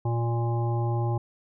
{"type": "harmonic tone with a mistuned harmonic", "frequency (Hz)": 117.5, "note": "A#2", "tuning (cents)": 14, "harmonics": [1, 3, 5, 7, 9], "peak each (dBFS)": [-24, -33, -39, -34, -42], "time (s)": [0.05, 1.18], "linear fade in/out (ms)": 5, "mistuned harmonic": 9, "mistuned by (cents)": -19, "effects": []}